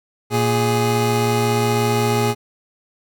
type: tone pair together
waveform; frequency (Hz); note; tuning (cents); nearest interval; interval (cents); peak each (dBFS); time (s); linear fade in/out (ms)
25% pulse; 116.54 / 415.3; A#2 / G#4; 0 / 0; octave + minor seventh; 2200; -15; 0.3-2.35; 50
effects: none